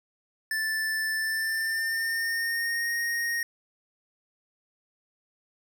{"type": "tone with pitch glide", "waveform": "square", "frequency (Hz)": [1760, 1863.6], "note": ["A6", "A#6"], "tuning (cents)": [0, -1], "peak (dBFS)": -27, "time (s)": [0.51, 3.43], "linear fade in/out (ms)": 2, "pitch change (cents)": 99, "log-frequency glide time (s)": [1.15, 2.92], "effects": ["10-bit"]}